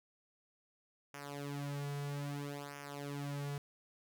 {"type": "tone with flanger", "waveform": "sawtooth", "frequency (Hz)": 142.9, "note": "D3", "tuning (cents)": -47, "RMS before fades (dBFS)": -42, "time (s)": [1.14, 3.58], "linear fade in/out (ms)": 2, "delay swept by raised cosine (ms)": [0.24, 3.34], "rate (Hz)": 0.61, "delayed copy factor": -0.85, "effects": []}